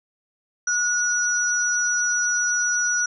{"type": "tone pair together", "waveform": "sine", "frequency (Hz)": [1447, 5854], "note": ["F#6", "F#8"], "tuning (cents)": [-39, -19], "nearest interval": "2 octaves", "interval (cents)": 2420, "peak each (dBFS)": -22, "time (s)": [0.67, 3.06], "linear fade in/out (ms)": 5, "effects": []}